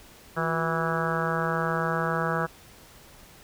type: harmonic tone with a mistuned harmonic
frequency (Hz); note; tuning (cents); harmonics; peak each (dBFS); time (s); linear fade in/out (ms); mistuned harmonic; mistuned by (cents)
163.7; E3; -12; 1 / 2 / 3 / 4 / 5 / 6 / 7 / 8 / 9 / 10; -30 / -36 / -32 / -34 / -36 / -36 / -34 / -32 / -34 / -35; 0.36-2.47; 20; 2; +130
effects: pink hiss -51 dBFS RMS until 3.43 s